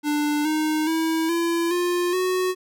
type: tone with pitch steps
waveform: square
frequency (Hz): 296.1 / 309.4 / 323.3 / 337.8 / 352.9 / 368.8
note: D4 / D#4 / E4 / E4 / F4 / F#4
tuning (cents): +14 / -10 / -34 / +42 / +18 / -6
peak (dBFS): -21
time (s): 0.03-2.55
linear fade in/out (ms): 50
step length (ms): 420
effects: none